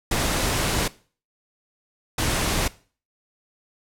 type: noise bursts at uneven times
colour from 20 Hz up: pink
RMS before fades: -23 dBFS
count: 2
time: 0.11-0.88 / 2.18-2.68 s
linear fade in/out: 5 ms
effects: noise-tail reverb RT60 0.4 s tail -19 dB re dry + low-pass 12000 Hz 12 dB/octave